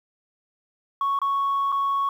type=tone with dropouts; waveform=sine; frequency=1108.7 Hz; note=C#6; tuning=in tune; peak=-19 dBFS; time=1.01-2.09 s; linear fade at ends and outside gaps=2 ms; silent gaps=1.19-1.216 / 1.72-1.724 s; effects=tanh soft clip ceiling -18 dBFS + 9-bit